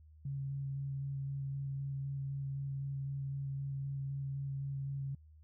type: tone with vibrato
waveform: sine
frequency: 137.9 Hz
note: C#3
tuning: 9 cents flat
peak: -36 dBFS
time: 0.25-5.15 s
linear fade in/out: 5 ms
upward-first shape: square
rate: 3.9 Hz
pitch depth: 10 cents each way
effects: added 77 Hz sine -56 dBFS peak until 5.43 s